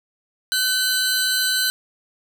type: tone pair together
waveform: sawtooth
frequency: 1519 / 4052 Hz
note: F#6 / B7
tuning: +45 / +44 cents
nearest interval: octave + perfect fourth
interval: 1699 cents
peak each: -18 dBFS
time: 0.52-1.7 s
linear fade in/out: 0 ms
effects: none